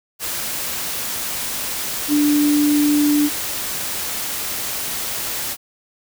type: tone in noise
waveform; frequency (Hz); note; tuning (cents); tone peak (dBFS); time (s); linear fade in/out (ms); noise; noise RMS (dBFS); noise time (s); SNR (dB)
sine; 294.3; D4; +4; -13; 2.08-3.3; 50; white; -25; 0.19-5.57; +9
effects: none